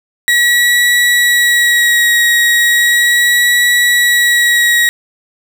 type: tone with vibrato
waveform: 35% pulse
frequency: 1916 Hz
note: A#6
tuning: 47 cents sharp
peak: -6 dBFS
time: 0.28-4.89 s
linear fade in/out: 0 ms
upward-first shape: sine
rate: 0.36 Hz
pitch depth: 18 cents each way
effects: none